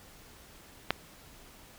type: click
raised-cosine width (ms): 0.3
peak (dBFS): -9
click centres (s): 0.906
effects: pink hiss -54 dBFS RMS until 1.78 s